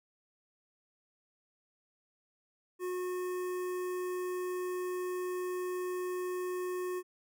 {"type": "tone with notch filter", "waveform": "square", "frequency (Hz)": 363.2, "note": "F#4", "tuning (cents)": -32, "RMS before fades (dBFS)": -36, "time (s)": [2.79, 7.03], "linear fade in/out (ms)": 50, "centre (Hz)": 4000, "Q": 0.66, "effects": []}